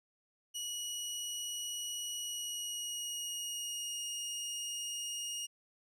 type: tone with pitch glide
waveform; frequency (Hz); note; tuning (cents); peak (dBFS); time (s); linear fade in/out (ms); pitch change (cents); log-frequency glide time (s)
20% pulse; 2916 to 2858; F#7 to F7; -26 to +39; -32; 0.54-5.47; 20; -35; 2.16-4.05
effects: none